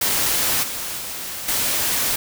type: noise with level steps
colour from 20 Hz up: white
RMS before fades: -20 / -28 / -30 / -21 dBFS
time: 0.01-2.16 s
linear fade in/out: 5 ms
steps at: 0.63 / 0.98 / 1.48 s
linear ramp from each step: 5 ms
effects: none